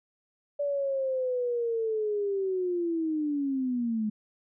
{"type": "linear sweep", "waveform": "sine", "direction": "down", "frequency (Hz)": [579, 209.8], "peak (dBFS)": -26, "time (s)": [0.59, 4.1], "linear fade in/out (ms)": 10, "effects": []}